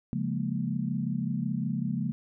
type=chord; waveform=sine; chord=Bb minor seventh; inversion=first; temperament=equal; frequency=138.59 / 174.61 / 207.7 / 233.1 Hz; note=Db3 / F3 / Ab3 / Bb3; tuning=0 / 0 / 0 / 0 cents; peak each=-33 dBFS; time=0.13-2.12 s; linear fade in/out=0 ms; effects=none